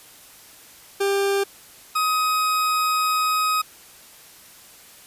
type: tone pair in turn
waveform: 40% pulse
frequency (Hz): 396.8 / 1259.8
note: G4 / D#6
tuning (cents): +21 / +21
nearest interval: octave + minor sixth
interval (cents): 2000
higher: second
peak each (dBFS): -18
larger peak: neither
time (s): 1-1.44 / 1.95-3.62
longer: second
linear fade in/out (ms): 10
effects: white hiss -47 dBFS RMS until 5.06 s + resampled to 32000 Hz